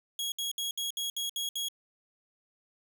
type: tone bursts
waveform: sawtooth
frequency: 3313 Hz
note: G#7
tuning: 5 cents flat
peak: -28 dBFS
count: 8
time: 0.19-1.685 s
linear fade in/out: 2 ms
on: 130 ms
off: 65 ms
effects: none